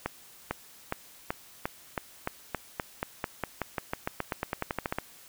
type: accelerating click train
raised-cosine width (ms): 0.5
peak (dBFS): -14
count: 26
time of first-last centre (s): 0.06-4.985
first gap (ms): 450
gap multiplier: 0.92
effects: white hiss -53 dBFS RMS until 5.28 s